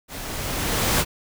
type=noise with level ramp; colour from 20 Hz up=pink; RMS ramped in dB=-35 to -18 dBFS; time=0.08-1.05 s; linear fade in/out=50 ms; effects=none